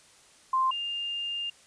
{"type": "tone pair in turn", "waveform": "sine", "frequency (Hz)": [1046.5, 2807], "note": ["C6", "F7"], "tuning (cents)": [0, 8], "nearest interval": "octave + perfect fourth", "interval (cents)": 1708, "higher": "second", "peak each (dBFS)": [-22, -30], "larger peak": "first", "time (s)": [[0.53, 0.71], [0.71, 1.5]], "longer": "second", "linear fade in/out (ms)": 5, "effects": ["white hiss -57 dBFS RMS until 1.66 s", "resampled to 22050 Hz"]}